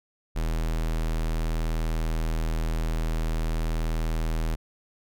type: tone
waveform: square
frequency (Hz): 40.23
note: E1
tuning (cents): -41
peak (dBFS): -25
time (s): 0.35-4.56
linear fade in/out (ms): 20
effects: none